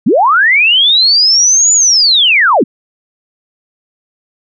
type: linear two-way sweep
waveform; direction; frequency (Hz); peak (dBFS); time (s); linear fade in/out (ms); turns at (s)
sine; up then down; 164.5 to 7020 to 164.5; -5; 0.06-2.64; 10; 1.73
effects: none